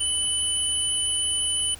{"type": "tone pair together", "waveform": "sine", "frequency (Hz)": [2992, 9447], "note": ["F#7", "D9"], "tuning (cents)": [19, 9], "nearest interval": "octave + minor sixth", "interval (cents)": 1990, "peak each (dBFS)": -25, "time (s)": [0, 1.75], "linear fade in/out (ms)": 10, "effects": ["added 75 Hz sine -44 dBFS peak until 1.79 s", "pink hiss -46 dBFS RMS until 1.79 s"]}